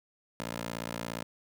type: tone with high-pass filter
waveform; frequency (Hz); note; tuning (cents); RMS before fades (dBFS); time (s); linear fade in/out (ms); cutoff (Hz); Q
15% pulse; 57.2; A#1; -32; -38; 0.4-1.23; 0; 220; 0.51
effects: none